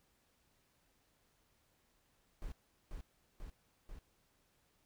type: noise with echo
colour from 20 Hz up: brown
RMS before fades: -43 dBFS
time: 2.42-2.52 s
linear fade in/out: 0 ms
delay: 490 ms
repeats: 3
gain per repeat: -2 dB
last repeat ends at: 3.99 s
effects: pink hiss -75 dBFS RMS until 4.85 s